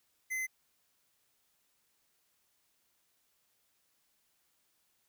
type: tone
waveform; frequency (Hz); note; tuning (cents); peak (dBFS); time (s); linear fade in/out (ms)
square; 2050; C7; -36; -34; 0.3-0.47; 20
effects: white hiss -75 dBFS RMS until 5.08 s